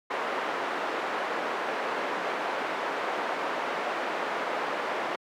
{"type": "band-pass noise", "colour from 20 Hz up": "pink", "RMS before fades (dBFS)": -31, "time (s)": [0.1, 5.16], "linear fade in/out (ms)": 10, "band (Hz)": [480, 1700], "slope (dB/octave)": 12, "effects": ["high-pass 200 Hz 12 dB/octave"]}